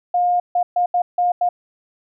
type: tone bursts at uneven times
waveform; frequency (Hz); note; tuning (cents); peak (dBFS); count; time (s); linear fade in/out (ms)
sine; 711; F5; +31; -14; 6; 0.14-0.4 / 0.55-0.63 / 0.76-0.86 / 0.94-1.02 / 1.18-1.32 / 1.41-1.49; 5
effects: none